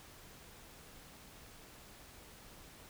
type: silence
effects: pink hiss -56 dBFS RMS until 2.89 s